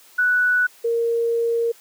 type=tone pair in turn; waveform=sine; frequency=1480 / 464.8 Hz; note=F#6 / A#4; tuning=0 / -5 cents; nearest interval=octave + minor sixth; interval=2005 cents; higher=first; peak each=-15 / -17 dBFS; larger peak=first; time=0.18-0.67 / 0.84-1.72 s; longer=second; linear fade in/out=10 ms; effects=white hiss -50 dBFS RMS until 1.8 s + high-pass 300 Hz 12 dB/octave